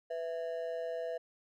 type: ring-modulated tone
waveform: triangle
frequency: 579 Hz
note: D5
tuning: 25 cents flat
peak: -30 dBFS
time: 0.1-1.18 s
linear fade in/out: 10 ms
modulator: 81.2 Hz
effects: none